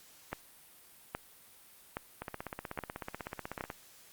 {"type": "two click trains", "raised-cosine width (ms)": 0.5, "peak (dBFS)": [-20, -23], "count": [5, 25], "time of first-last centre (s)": [[0.33, 3.609], [2.22, 3.701]], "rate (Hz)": [1.22, 16.2], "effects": ["white hiss -58 dBFS RMS until 4.12 s", "Opus 48 kbps"]}